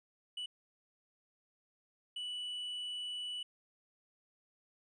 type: tone bursts at uneven times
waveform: triangle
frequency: 2960 Hz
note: F#7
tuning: in tune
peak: -37 dBFS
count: 2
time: 0.37-0.46 / 2.16-3.43 s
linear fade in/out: 5 ms
effects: resampled to 22050 Hz